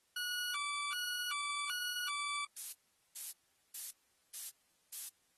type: tone with vibrato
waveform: 20% pulse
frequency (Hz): 1300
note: E6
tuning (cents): -24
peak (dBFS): -32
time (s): 0.16-2.45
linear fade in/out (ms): 5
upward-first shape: square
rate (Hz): 1.3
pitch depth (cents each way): 200
type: noise bursts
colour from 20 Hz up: violet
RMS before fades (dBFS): -40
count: 5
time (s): 2.56-5.09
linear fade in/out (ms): 10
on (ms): 170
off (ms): 420
effects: white hiss -75 dBFS RMS until 5.37 s + AAC 32 kbps